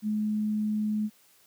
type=tone; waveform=sine; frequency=212.7 Hz; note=G#3; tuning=42 cents sharp; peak=-25 dBFS; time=0.02-1.1 s; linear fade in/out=50 ms; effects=white hiss -61 dBFS RMS until 1.46 s + high-pass 100 Hz 12 dB/octave